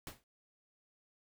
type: noise with exponential decay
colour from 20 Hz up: pink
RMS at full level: -42 dBFS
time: 0.07-0.24 s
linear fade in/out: 1 ms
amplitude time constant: 35 ms
effects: none